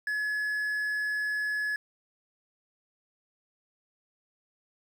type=tone with quantisation; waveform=triangle; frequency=1700 Hz; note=G#6; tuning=40 cents sharp; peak=-26 dBFS; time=0.07-1.76 s; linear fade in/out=2 ms; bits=9; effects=none